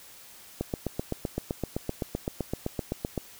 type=click train; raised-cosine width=2 ms; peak=-15 dBFS; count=21; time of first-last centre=0.61-3.177 s; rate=7.79 Hz; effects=white hiss -50 dBFS RMS until 3.39 s